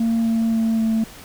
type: tone with pitch steps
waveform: sine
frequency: 228.3 / 226.5 / 224.6 / 222.8 Hz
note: A#3 / A#3 / A3 / A3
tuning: -36 / -50 / +36 / +22 cents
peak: -14 dBFS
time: 0-1.04 s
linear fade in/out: 5 ms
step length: 260 ms
effects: tanh soft clip ceiling -15 dBFS + pink hiss -41 dBFS RMS until 1.24 s